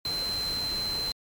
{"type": "tone in noise", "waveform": "sine", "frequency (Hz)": 4096, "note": "C8", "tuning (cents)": -38, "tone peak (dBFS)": -28, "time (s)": [0.05, 1.12], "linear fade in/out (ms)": 2, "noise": "pink", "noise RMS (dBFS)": -38, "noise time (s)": [0.05, 1.12], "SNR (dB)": 7, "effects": ["MP3 96 kbps"]}